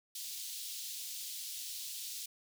pink high-pass noise, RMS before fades -43 dBFS, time 0.15-2.26 s, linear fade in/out 5 ms, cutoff 3500 Hz, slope 24 dB/octave, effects none

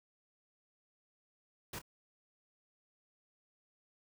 pink noise with echo, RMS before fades -43 dBFS, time 1.73-1.79 s, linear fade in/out 5 ms, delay 27 ms, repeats 1, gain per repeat -12 dB, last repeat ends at 1.817 s, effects none

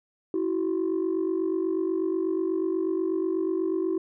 sine tone pair together, 327.5 / 375.7 Hz, E4 / F#4, -11 / +26 cents, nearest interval major second, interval 237 cents, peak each -25 / -25 dBFS, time 0.34-3.98 s, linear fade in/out 2 ms, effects tanh soft clip ceiling -20 dBFS

